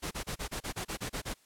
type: noise bursts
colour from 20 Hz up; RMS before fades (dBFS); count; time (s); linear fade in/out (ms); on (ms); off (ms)
pink; -36; 11; 0.02-1.343; 20; 93; 30
effects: white hiss -65 dBFS RMS until 1.45 s + low-pass 12000 Hz 12 dB/octave